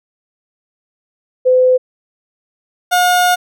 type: tone pair in turn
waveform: sine / 30% pulse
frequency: 509 / 718.3 Hz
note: C5 / F5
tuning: -48 / +48 cents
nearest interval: tritone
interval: 596 cents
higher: second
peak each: -7 dBFS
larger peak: neither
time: 1.45-1.78 / 2.91-3.36 s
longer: second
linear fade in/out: 20 ms
effects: none